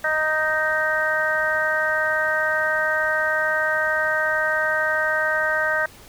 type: harmonic tone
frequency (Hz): 311.1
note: D#4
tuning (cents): 0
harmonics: 2 / 3 / 4 / 5 / 6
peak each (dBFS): -25 / -31 / -29 / -22 / -25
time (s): 0.04-5.86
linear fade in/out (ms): 5
effects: pink hiss -46 dBFS RMS until 6.08 s